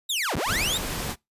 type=linear two-way sweep; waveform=sawtooth; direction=down then up; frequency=3893 to 32.7 to 3893 Hz; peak=-21 dBFS; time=0.09-0.78 s; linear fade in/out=10 ms; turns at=0.36 s
type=noise; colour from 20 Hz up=pink; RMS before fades=-30 dBFS; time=0.45-1.16 s; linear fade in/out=50 ms
effects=noise-tail reverb RT60 0.2 s tail -25 dB re dry + resampled to 32000 Hz